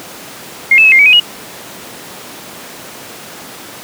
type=tone with pitch steps; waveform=sine; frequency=2130 / 2622 / 2574 / 2113 / 2275 / 2509 / 2891 Hz; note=C7 / E7 / E7 / C7 / C#7 / D#7 / F#7; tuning=+30 / -10 / -42 / +16 / +44 / +14 / -41 cents; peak=-3 dBFS; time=0.71-1.2 s; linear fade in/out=5 ms; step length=70 ms; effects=pink hiss -30 dBFS RMS until 3.83 s + high-pass 200 Hz 12 dB/octave